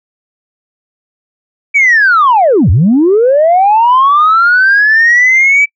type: linear two-way sweep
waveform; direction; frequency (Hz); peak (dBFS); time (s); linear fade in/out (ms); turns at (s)
sine; down then up; 2313 to 75 to 2313; -3; 1.74-5.66; 20; 2.7
effects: noise-tail reverb RT60 0.1 s tail -24 dB re dry + tanh soft clip ceiling -1 dBFS